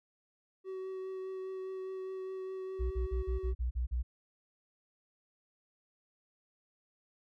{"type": "tone with vibrato", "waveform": "triangle", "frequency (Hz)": 377.9, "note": "F#4", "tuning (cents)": 37, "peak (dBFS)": -36, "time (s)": [0.64, 3.54], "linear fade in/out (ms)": 50, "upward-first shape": "triangle", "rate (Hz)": 4.9, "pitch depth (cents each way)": 13}
{"type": "tone bursts", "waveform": "sine", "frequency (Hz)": 61, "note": "B1", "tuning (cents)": -21, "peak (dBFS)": -30, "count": 8, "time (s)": [2.79, 4.03], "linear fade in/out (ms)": 20, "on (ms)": 120, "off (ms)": 40}
{"effects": []}